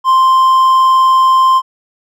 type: tone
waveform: triangle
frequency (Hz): 1046.5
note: C6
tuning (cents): 0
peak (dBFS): -4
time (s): 0.04-1.62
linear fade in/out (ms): 50
effects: none